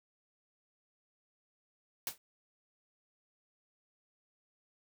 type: noise with exponential decay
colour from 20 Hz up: white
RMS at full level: -32 dBFS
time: 2.07-2.18 s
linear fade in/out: 2 ms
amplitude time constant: 23 ms
effects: none